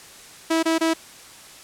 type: tone bursts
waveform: sawtooth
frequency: 325.5 Hz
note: E4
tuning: 22 cents flat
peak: -14 dBFS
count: 3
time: 0.5-0.938 s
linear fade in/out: 10 ms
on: 130 ms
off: 24 ms
effects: white hiss -44 dBFS RMS until 1.63 s + low-pass 10000 Hz 12 dB/octave